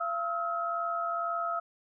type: tone cluster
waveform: sine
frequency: 682 / 1285 / 1367 Hz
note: F5 / E6 / F6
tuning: -41 / -45 / -37 cents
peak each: -34 / -31 / -39 dBFS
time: 0-1.6 s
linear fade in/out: 10 ms
effects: none